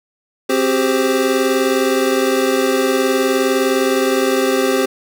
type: tone cluster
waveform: square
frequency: 264.1 / 383.1 / 402.6 / 524 Hz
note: C4 / G4 / G4 / C5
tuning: +16 / -40 / +46 / +2 cents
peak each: -20 dBFS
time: 0.49-4.86 s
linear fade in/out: 10 ms
effects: none